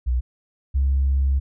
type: tone pair in turn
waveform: sine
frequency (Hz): 61.74 / 67.94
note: B1 / C#2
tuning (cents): 0 / -34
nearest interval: major second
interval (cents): 166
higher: second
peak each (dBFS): -17 / -15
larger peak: second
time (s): 0.06-0.21 / 0.74-1.4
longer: second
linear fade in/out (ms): 20
effects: tanh soft clip ceiling -13 dBFS